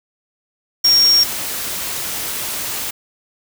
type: tone in noise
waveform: sine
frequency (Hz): 5560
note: F8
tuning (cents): -9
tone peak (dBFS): -9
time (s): 0.84-1.24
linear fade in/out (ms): 10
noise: white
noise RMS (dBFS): -24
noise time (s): 0.84-2.91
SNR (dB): +12
effects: none